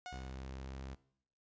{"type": "tone with exponential decay", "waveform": "sawtooth", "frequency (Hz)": 728, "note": "F#5", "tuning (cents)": -28, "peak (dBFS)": -38, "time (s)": [0.06, 0.52], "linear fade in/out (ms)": 0, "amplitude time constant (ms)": 100}
{"type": "tone with pitch glide", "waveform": "sawtooth", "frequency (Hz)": [65.41, 66.59], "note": ["C2", "C2"], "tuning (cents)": [0, 31], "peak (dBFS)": -40, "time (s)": [0.12, 0.95], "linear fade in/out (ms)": 10, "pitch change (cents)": 31, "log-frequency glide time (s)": [0.3, 0.75]}
{"effects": ["noise-tail reverb RT60 0.7 s tail -20 dB re dry", "resampled to 16000 Hz"]}